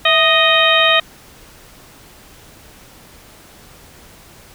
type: harmonic tone with a mistuned harmonic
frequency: 622.3 Hz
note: D#5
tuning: in tune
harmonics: 1 / 2 / 3 / 4 / 5 / 6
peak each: -17 / -17 / -17 / -17 / -17 / -17 dBFS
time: 0.05-1 s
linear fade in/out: 5 ms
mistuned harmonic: 1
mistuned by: +86 cents
effects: pink hiss -43 dBFS RMS until 4.54 s